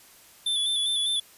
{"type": "tone with vibrato", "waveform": "square", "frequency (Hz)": 3487, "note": "A7", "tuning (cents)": -16, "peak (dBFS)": -24, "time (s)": [0.46, 1.2], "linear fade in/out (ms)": 5, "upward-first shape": "square", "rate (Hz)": 5, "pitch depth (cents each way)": 31, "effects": ["white hiss -53 dBFS RMS until 1.37 s", "resampled to 32000 Hz"]}